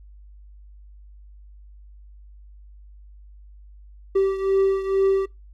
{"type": "beating tone pair", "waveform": "triangle", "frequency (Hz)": [387.5, 389.7], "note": ["G4", "G4"], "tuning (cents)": [-20, -10], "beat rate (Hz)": 2.2, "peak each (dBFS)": [-17, -22], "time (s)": [4.15, 5.26], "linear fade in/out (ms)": 10, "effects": ["noise-tail reverb RT60 0.2 s tail -23 dB re dry", "added 50 Hz sine -43 dBFS peak until 5.53 s"]}